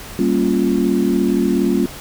sine chord, G half-diminished seventh, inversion none, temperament equal, 196 / 233.1 / 277.2 / 349.2 Hz, G3 / Bb3 / Db4 / F4, 0 / 0 / 0 / 0 cents, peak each -19 dBFS, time 0.19-1.86 s, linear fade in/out 2 ms, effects pink hiss -34 dBFS RMS until 2 s

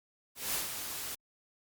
white noise with ADSR envelope, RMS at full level -32 dBFS, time 0.35-1.15 s, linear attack 190 ms, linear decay 130 ms, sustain -7 dB, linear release 6 ms, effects Opus 48 kbps

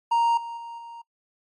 triangle tone with level steps, 932.3 Hz, A#5, in tune, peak -16 / -30 / -33 / -36 dBFS, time 0.11-1.02 s, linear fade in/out 10 ms, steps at 0.37 / 0.57 / 0.78 s, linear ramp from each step 5 ms, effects noise-tail reverb RT60 0.1 s tail -24 dB re dry + MP3 48 kbps

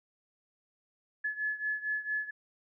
sine beating tone pair, 1711 / 1715.4 Hz, A6 / A6, -49 / -44 cents, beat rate 4.4 Hz, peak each -33 / -36 dBFS, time 1.24-2.31 s, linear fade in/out 10 ms, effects none

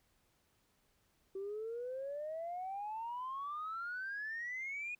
sine exponential sweep, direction up, 381.3 to 2489 Hz, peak -38 dBFS, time 1.35-4.95 s, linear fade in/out 5 ms, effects tanh soft clip ceiling -35 dBFS + pink hiss -75 dBFS RMS until 4.99 s

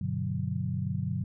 sine chord, G major seventh, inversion none, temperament equal, 98 / 123.47 / 146.83 / 185 Hz, G2 / B2 / D3 / F#3, 0 / 0 / 0 / 0 cents, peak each -34 dBFS, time 0.01-1.24 s, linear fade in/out 5 ms, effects none

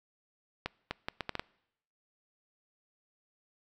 accelerating click train, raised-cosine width 0.3 ms, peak -17 dBFS, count 7, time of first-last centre 0.66-1.395 s, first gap 250 ms, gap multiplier 0.7, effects noise-tail reverb RT60 0.8 s tail -24 dB re dry

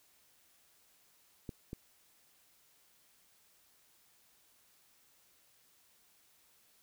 clicks, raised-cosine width 3 ms, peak -28 dBFS, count 2, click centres 1.492 / 1.731 s, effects white hiss -68 dBFS RMS until 6.82 s

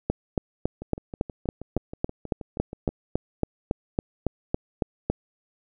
two click trains, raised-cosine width 2 ms, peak -22 / -9 dBFS, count 14 / 19, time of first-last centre 0.82-2.89 / 0.1-5.1 s, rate 6.28 / 3.6 Hz, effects none

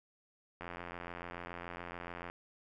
click train, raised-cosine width 0.5 ms, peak -28 dBFS, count 148, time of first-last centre 0.61-2.3 s, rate 87 Hz, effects none

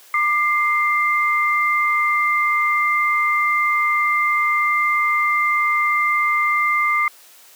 sine tone pair together, 1194.6 / 2093 Hz, D6 / C7, +29 / 0 cents, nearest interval minor seventh, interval 971 cents, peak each -18 dBFS, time 0.14-7.08 s, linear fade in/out 2 ms, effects white hiss -47 dBFS RMS until 7.55 s + high-pass 400 Hz 12 dB/octave

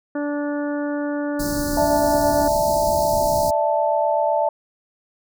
harmonic tone, 291.2 Hz, D4, 15 cents flat, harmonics 1 / 2 / 3 / 4 / 5 / 6, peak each -23 / -27 / -36 / -39 / -35 / -41 dBFS, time 0.15-2.48 s, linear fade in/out 5 ms
pink band-stop noise, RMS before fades -28 dBFS, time 1.39-3.51 s, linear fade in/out 10 ms, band 370 to 4200 Hz, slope 96 dB/octave
sine chord, D suspended second, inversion none, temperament equal with one note detuned, 591.4 / 659.3 / 880 Hz, D5 / E5 / A5, +12 / 0 / 0 cents, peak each -21 dBFS, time 1.77-4.49 s, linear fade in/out 2 ms
effects none

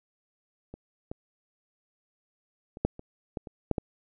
clicks, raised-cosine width 2 ms, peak -28 / -22 / -28 / -10 / -28 / -19 / -28 / -11 / -15 dBFS, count 9, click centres 0.74 / 1.115 / 2.771 / 2.85 / 2.994 / 3.372 / 3.472 / 3.713 / 3.782 s, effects none

